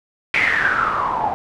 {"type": "noise with low-pass filter sweep", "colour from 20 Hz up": "white", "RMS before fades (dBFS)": -19, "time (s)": [0.34, 1.34], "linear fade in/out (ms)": 0, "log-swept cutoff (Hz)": [2300, 770], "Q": 9.2, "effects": []}